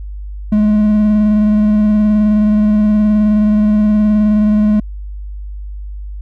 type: tone with vibrato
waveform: triangle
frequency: 211.3 Hz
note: G#3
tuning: 30 cents sharp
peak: -6 dBFS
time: 0.52-4.8 s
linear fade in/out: 5 ms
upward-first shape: square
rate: 19 Hz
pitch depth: 15 cents each way
effects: added 50 Hz sine -23 dBFS peak until 6.21 s